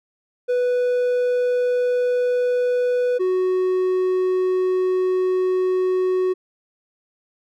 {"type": "tone pair in turn", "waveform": "triangle", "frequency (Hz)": [493.9, 370], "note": ["B4", "F#4"], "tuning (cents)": [0, 0], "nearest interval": "perfect fourth", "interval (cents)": 500, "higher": "first", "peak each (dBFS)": -15, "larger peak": "neither", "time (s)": [[0.48, 3.19], [3.19, 6.34]], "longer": "second", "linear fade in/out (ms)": 20, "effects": []}